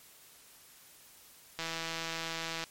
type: click train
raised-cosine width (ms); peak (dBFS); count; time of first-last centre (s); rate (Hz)
0.2; -19; 173; 1.59-2.639; 164
effects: white hiss -57 dBFS RMS until 2.7 s + MP3 64 kbps